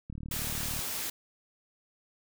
click train, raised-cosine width 5 ms, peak -28 dBFS, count 27, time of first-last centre 0.1-0.791 s, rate 37.6 Hz
white noise, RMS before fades -35 dBFS, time 0.31-1.1 s, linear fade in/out 5 ms
effects none

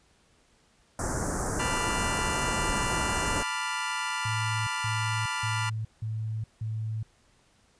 pink band-stop noise, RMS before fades -30 dBFS, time 0.99-3.43 s, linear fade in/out 2 ms, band 1700 to 5900 Hz, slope 48 dB/octave
25% pulse chord, B half-diminished seventh, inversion third, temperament equal, 880 / 987.8 / 1174.7 / 1396.9 Hz, A5 / B5 / D6 / F6, 0 / 0 / 0 / 0 cents, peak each -34 / -29 / -34 / -30 dBFS, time 1.59-5.7 s, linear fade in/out 10 ms
sine tone bursts, 110 Hz, A2, in tune, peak -29 dBFS, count 5, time 4.25-7.03 s, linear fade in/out 5 ms, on 420 ms, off 170 ms
effects pink hiss -64 dBFS RMS until 7.79 s + resampled to 22050 Hz

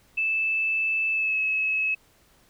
sine tone with pitch glide, 2631 to 2580 Hz, E7 to E7, -4 to -38 cents, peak -22 dBFS, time 0.17-1.95 s, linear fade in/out 10 ms, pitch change -34 cents, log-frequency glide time 1.11-1.39 s, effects pink hiss -60 dBFS RMS until 2.49 s

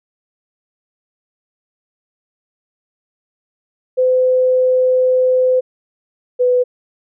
sine tone pair in turn, 510 / 497.5 Hz, C5 / B4, -44 / +13 cents, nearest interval unison, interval 43 cents, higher first, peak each -10 / -10 dBFS, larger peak neither, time 3.97-5.61 / 6.39-6.64 s, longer first, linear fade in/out 20 ms, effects none

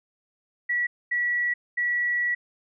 sine tone bursts at uneven times, 1938 Hz, B6, 33 cents flat, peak -22 dBFS, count 3, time 0.69-0.87 / 1.11-1.54 / 1.77-2.35 s, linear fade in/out 10 ms, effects none

